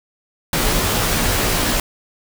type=noise with comb filter; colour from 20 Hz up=pink; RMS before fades=-18 dBFS; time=0.53-1.8 s; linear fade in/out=2 ms; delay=15 ms; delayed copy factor=-0.6; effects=none